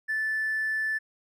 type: tone with hard clipping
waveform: sine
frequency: 1753 Hz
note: A6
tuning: 7 cents flat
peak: -26 dBFS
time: 0.08-0.99 s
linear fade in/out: 20 ms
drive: 1 dB
effects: none